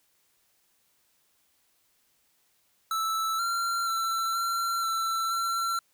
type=tone with pitch steps; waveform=square; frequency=1317 / 1372 / 1343 / 1363 / 1339 / 1354 Hz; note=E6 / F6 / E6 / F6 / E6 / E6; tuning=-2 / -31 / +32 / -43 / +27 / +46 cents; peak=-27 dBFS; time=2.91-5.79 s; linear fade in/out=2 ms; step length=480 ms; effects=white hiss -69 dBFS RMS until 5.93 s